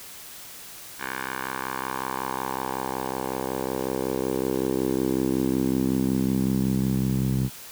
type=tone with band-pass filter sweep; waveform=10% pulse; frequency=65.41 Hz; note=C2; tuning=in tune; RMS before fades=-26 dBFS; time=0.98-7.5 s; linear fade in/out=50 ms; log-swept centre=1600 to 140 Hz; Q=2; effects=white hiss -42 dBFS RMS until 7.71 s